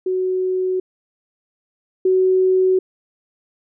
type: tone pair in turn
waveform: sine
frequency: 371.3 / 373.7 Hz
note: F#4 / F#4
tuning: +6 / +17 cents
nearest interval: unison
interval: 11 cents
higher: second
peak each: -17 / -12 dBFS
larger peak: second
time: 0.06-0.8 / 2.05-2.79 s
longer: neither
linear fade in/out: 5 ms
effects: none